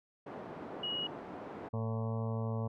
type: band-pass noise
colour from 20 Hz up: pink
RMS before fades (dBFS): -45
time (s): 0.26-1.69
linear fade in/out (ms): 10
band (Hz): 230 to 920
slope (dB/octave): 12
type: tone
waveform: sine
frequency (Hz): 2900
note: F#7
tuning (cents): -35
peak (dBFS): -34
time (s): 0.83-1.07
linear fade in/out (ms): 5
type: harmonic tone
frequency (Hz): 112.4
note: A2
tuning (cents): +37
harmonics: 1 / 2 / 4 / 5 / 6 / 7 / 8 / 9 / 10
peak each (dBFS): -34 / -40 / -43 / -45 / -49 / -52 / -51 / -51 / -52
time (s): 1.73-2.68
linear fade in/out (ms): 10
effects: none